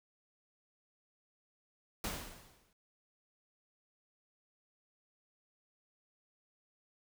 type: noise with exponential decay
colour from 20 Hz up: pink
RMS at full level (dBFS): -36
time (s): 2.04-2.73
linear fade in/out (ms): 2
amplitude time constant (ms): 150
effects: none